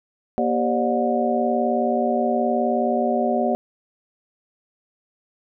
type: tone cluster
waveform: sine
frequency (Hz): 238.5 / 390.9 / 541 / 600 / 725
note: A#3 / G4 / C#5 / D5 / F#5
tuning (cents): +40 / -5 / -42 / +37 / -35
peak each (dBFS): -23 / -26 / -27 / -24 / -24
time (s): 0.38-3.55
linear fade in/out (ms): 0
effects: none